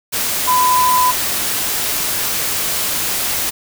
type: tone in noise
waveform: sine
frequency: 1003 Hz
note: B5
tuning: 26 cents sharp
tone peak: -11 dBFS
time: 0.47-1.12 s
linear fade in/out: 20 ms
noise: white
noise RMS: -19 dBFS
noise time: 0.12-3.51 s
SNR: +5 dB
effects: none